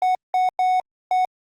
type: tone bursts at uneven times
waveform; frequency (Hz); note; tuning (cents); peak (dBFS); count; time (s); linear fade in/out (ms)
triangle; 739; F#5; -2; -14; 4; 0.02-0.15 / 0.34-0.49 / 0.59-0.8 / 1.11-1.25; 2
effects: Opus 32 kbps